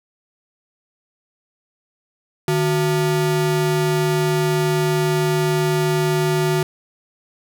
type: ring-modulated tone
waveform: square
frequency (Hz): 261.6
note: C4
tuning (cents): 0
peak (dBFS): -14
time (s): 2.48-6.63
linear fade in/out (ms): 2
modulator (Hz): 109
effects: none